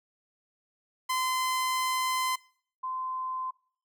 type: tone pair in turn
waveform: sawtooth / sine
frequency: 1029 / 1032.9 Hz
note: C6 / C6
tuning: -29 / -23 cents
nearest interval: unison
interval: 6 cents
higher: second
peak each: -23 / -31 dBFS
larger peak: first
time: 1.09-2.36 / 2.83-3.51 s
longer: first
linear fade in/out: 10 ms
effects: noise-tail reverb RT60 0.5 s tail -21 dB re dry